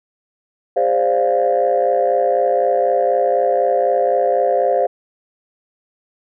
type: chord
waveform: sine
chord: D half-diminished seventh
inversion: second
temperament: equal with one note detuned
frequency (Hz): 404.6 / 523.3 / 587.3 / 698.5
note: Ab4 / C5 / D5 / F5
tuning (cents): -45 / 0 / 0 / 0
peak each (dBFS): -21 / -16 / -19 / -17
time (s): 0.76-4.87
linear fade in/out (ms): 10
effects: tanh soft clip ceiling -6 dBFS